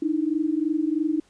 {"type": "tone pair together", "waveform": "sine", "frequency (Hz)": [299.5, 322.6], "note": ["D4", "E4"], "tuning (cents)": [34, -37], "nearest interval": "minor second", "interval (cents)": 129, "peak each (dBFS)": -24, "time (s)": [0.02, 1.2], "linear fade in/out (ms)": 5, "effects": ["pink hiss -61 dBFS RMS until 1.29 s", "resampled to 22050 Hz"]}